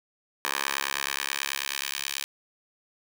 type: tone with high-pass filter sweep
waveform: 10% pulse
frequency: 69.3 Hz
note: C#2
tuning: in tune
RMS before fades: -31 dBFS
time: 0.45-2.24 s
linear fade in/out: 0 ms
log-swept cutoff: 1200 to 2900 Hz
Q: 0.92
effects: none